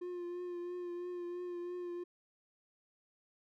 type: tone with vibrato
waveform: triangle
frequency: 353.2 Hz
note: F4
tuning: 20 cents sharp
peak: -37 dBFS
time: 0.01-2.04 s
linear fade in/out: 10 ms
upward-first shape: triangle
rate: 3 Hz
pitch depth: 29 cents each way
effects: none